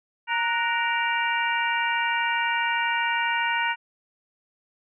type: harmonic tone with a mistuned harmonic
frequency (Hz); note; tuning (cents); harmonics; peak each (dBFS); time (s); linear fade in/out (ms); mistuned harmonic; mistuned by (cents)
466.2; A#4; 0; 2 / 3 / 4 / 5 / 6; -26 / -28 / -29 / -30 / -31; 0.27-3.76; 50; 3; +88
effects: none